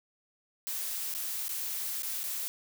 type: noise with dropouts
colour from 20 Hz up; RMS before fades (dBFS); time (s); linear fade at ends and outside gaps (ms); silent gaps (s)
blue; -35; 0.67-2.48; 0; 1.139-1.149 / 1.482-1.492 / 2.022-2.032 / 2.232-2.239
effects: none